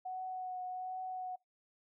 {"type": "tone with vibrato", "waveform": "sine", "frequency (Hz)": 740, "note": "F#5", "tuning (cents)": 0, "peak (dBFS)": -38, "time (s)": [0.05, 1.36], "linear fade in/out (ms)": 10, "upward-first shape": "triangle", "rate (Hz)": 1.3, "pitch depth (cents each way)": 18, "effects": ["noise-tail reverb RT60 0.2 s tail -26 dB re dry"]}